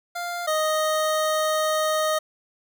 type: tone pair in turn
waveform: 25% pulse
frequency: 698.5 / 622.3 Hz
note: F5 / D#5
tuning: 0 / 0 cents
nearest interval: major second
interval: 200 cents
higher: first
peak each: -24 / -17 dBFS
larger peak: second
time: 0.15-0.47 / 0.47-2.19 s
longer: second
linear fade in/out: 10 ms
effects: none